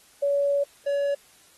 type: tone pair in turn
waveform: sine / triangle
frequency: 566 / 566 Hz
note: C#5 / C#5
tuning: +36 / +36 cents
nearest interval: unison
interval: 0 cents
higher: neither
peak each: -20 dBFS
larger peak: neither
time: 0.22-0.64 / 0.86-1.15 s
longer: first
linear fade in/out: 10 ms
effects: white hiss -56 dBFS RMS until 1.57 s + AAC 32 kbps